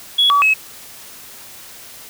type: tone with pitch steps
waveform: sine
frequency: 3362 / 1143 / 2573 Hz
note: G#7 / D6 / E7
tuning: +20 / -47 / -43 cents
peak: -9 dBFS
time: 0.18-0.54 s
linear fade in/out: 10 ms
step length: 120 ms
effects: tanh soft clip ceiling -6 dBFS + white hiss -38 dBFS RMS until 2.09 s